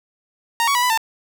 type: tone with pitch steps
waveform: sawtooth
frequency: 928 / 1122 / 978 / 994 / 895 Hz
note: A#5 / C#6 / B5 / B5 / A5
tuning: -8 / +21 / -17 / +11 / +29 cents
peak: -12 dBFS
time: 0.6-0.975 s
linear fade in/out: 0 ms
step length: 75 ms
effects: none